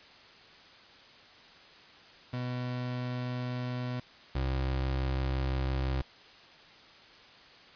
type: tone pair in turn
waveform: 30% pulse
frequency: 124.4 / 65.9 Hz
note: B2 / C2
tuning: +13 / +13 cents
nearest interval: major seventh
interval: 1100 cents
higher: first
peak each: -30 / -26 dBFS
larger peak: second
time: 2.33-4 / 4.35-6.02 s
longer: neither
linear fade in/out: 5 ms
effects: white hiss -54 dBFS RMS until 7.75 s + resampled to 11025 Hz